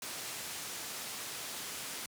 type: low-pass noise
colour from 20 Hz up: white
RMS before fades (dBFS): -42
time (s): 0.02-2.06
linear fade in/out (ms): 2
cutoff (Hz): 9800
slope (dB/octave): 12
effects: high-pass 100 Hz 12 dB/octave